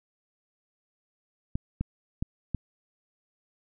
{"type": "clicks", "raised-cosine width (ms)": 5, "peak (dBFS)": -16, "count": 4, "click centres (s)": [1.555, 1.81, 2.225, 2.547], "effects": []}